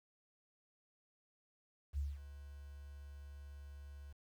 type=tone with ADSR envelope; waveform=sine; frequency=71 Hz; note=C#2; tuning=42 cents sharp; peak=-34 dBFS; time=1.93-4.13 s; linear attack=47 ms; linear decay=200 ms; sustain=-15 dB; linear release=9 ms; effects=11-bit